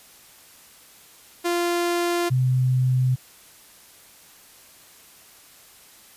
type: tone pair in turn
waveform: sawtooth / sine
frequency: 346.8 / 128.11 Hz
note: F4 / C3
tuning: -12 / -36 cents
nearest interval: octave + perfect fourth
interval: 1724 cents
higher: first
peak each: -17 dBFS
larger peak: neither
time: 1.44-2.3 / 2.3-3.16 s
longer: neither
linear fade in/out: 20 ms
effects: white hiss -50 dBFS RMS until 6.16 s + resampled to 32000 Hz